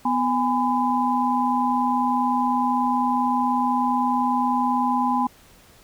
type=tone cluster; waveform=sine; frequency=248.8 / 823 / 1007 Hz; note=B3 / G#5 / B5; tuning=+13 / -16 / +33 cents; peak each=-23 dBFS; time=0.05-5.27 s; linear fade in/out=5 ms; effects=pink hiss -52 dBFS RMS until 5.83 s